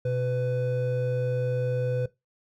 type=tone pair together; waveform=triangle; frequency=125 / 500 Hz; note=B2 / B4; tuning=+21 / +21 cents; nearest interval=2 octaves; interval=2400 cents; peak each=-25 dBFS; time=0.05-2.06 s; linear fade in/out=5 ms; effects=noise-tail reverb RT60 0.2 s tail -19 dB re dry